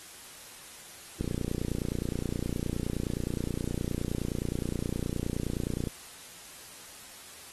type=click train; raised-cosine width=3 ms; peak=-18 dBFS; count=139; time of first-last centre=1.21-5.872 s; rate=29.6 Hz; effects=white hiss -48 dBFS RMS until 7.52 s + AAC 32 kbps